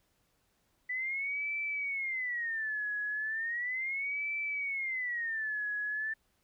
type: tone with vibrato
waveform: sine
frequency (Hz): 1975.5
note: B6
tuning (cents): 0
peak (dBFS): -32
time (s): 0.89-6.14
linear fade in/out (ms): 10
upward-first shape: sine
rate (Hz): 0.36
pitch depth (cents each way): 280
effects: pink hiss -74 dBFS RMS until 6.43 s